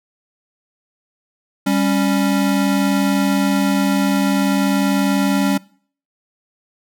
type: tone pair together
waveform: square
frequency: 196.8 / 277.2 Hz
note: G3 / C#4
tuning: +7 / 0 cents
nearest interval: tritone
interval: 593 cents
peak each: -18 dBFS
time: 1.66-5.58 s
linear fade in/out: 10 ms
effects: noise-tail reverb RT60 0.5 s tail -23 dB re dry